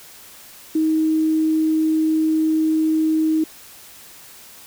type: tone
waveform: sine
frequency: 315.4 Hz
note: D#4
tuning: 24 cents sharp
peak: -15 dBFS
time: 0.75-3.44 s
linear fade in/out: 5 ms
effects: white hiss -43 dBFS RMS until 4.66 s